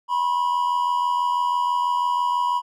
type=tone pair together; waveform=triangle; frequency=976.9 / 1063 Hz; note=B5 / C6; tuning=-19 / +27 cents; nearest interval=minor second; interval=146 cents; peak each=-18 / -25 dBFS; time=0.08-2.62 s; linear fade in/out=50 ms; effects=none

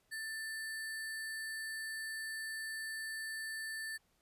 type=tone with sample-and-hold; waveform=sine; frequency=1770 Hz; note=A6; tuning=10 cents sharp; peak=-39 dBFS; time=0.11-3.98 s; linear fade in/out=20 ms; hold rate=6300 Hz; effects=pink hiss -75 dBFS RMS until 4.21 s + resampled to 32000 Hz

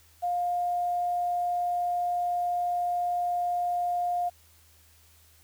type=tone with quantisation; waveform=sine; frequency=707 Hz; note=F5; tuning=21 cents sharp; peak=-25 dBFS; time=0.22-4.3 s; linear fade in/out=20 ms; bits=9; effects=added 80 Hz sine -60 dBFS peak until 5.43 s + white hiss -60 dBFS RMS until 5.43 s

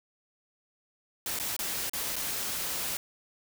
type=noise with dropouts; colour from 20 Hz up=white; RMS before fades=-33 dBFS; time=1.26-2.97 s; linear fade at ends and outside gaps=1 ms; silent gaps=1.389-1.398 / 1.565-1.591 / 1.896-1.934 / 2.157-2.164 s; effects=none

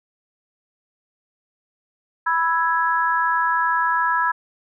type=chord; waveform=sine; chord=E major; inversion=second; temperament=equal; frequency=987.8 / 1318.5 / 1661.2 Hz; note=B5 / E6 / G#6; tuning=0 / 0 / 0 cents; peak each=-20 / -23 / -22 dBFS; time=2.26-4.32 s; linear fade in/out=10 ms; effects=none

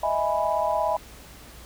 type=chord; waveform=sine; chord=E major seventh; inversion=third; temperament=equal; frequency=622.3 / 659.3 / 830.6 / 987.8 Hz; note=D#5 / E5 / G#5 / B5; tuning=0 / 0 / 0 / 0 cents; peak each=-27 dBFS; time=0.03-0.97 s; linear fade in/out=5 ms; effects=added 60 Hz sine -48 dBFS peak until 1.65 s + pink hiss -47 dBFS RMS until 1.65 s

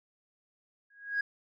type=tone with exponential growth; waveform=sine; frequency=1647 Hz; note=G#6; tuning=15 cents flat; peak=-23 dBFS; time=0.9-1.21 s; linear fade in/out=5 ms; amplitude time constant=66 ms; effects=tanh soft clip ceiling -24 dBFS

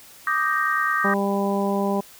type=chord; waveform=sine; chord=Eb major seventh; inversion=third; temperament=equal; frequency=1174.7 / 1244.5 / 1568 / 1864.7 Hz; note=D6 / Eb6 / G6 / Bb6; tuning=0 / 0 / 0 / 0 cents; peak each=-25 dBFS; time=0.27-1.14 s; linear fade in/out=2 ms
type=harmonic tone; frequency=199 Hz; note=G3; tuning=26 cents sharp; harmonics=1 / 2 / 3 / 4 / 5; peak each=-23 / -26 / -28 / -29 / -30 dBFS; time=1.04-2.01 s; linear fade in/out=10 ms
effects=white hiss -47 dBFS RMS until 2.19 s

